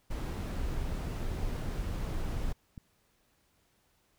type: noise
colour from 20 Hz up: brown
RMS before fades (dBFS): -34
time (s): 0.1-2.53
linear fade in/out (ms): 10
type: clicks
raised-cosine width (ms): 5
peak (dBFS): -31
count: 6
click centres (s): 1.317 / 1.354 / 1.912 / 2.36 / 2.454 / 2.778
effects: pink hiss -71 dBFS RMS until 4.18 s